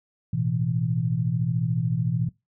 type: chord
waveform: sine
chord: A suspended second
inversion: none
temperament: just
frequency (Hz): 110 / 123.75 / 165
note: A2 / B2 / E3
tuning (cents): 0 / +4 / +2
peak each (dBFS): -30 / -25 / -26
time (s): 0.33-2.29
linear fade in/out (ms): 5
effects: noise-tail reverb RT60 0.2 s tail -20 dB re dry